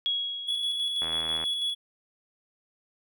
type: tone with exponential decay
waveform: sine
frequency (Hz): 3322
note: G#7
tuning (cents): 0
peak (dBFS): -23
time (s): 0.06-1.4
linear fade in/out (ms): 0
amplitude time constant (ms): 290
type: tone with tremolo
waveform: triangle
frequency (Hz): 3378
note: G#7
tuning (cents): +29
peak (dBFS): -24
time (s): 0.47-1.75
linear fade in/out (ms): 20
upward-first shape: square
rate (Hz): 6.1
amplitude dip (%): 30
type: click train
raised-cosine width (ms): 0.5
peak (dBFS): -22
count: 35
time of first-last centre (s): 1.02-1.439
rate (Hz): 81.2
effects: none